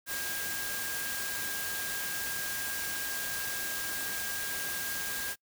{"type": "tone in noise", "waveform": "sine", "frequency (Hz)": 1617, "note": "G#6", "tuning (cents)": -47, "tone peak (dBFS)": -38, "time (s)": [0.06, 5.36], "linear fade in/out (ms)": 50, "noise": "white", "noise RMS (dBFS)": -36, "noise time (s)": [0.06, 5.36], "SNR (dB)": -5, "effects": ["noise-tail reverb RT60 0.1 s tail -25 dB re dry"]}